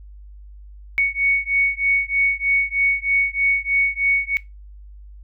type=beating tone pair; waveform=sine; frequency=2224 / 2227.2 Hz; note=C#7 / C#7; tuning=+5 / +8 cents; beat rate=3.2 Hz; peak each=-20 / -20 dBFS; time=0.98-4.37 s; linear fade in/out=0 ms; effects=noise-tail reverb RT60 0.2 s tail -19 dB re dry + added 50 Hz sine -38 dBFS peak until 5.23 s